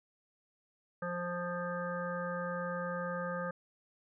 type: harmonic tone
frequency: 175.8 Hz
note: F3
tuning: 12 cents sharp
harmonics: 1 / 3 / 5 / 7 / 9 / 10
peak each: -40 / -38 / -48 / -41 / -43 / -53 dBFS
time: 1.02-3.51 s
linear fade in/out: 5 ms
effects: none